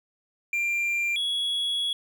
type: tone pair in turn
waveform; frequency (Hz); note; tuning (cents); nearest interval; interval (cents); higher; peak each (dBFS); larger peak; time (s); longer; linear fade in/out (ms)
triangle; 2379 / 3353; D7 / G#7; +22 / +16; tritone; 594; second; -22 / -23; first; 0.53-1.16 / 1.16-1.93; second; 2
effects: none